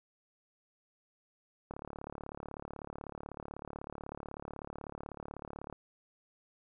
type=click train; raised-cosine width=1 ms; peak=-28 dBFS; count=146; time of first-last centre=1.71-5.727 s; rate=36.1 Hz; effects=none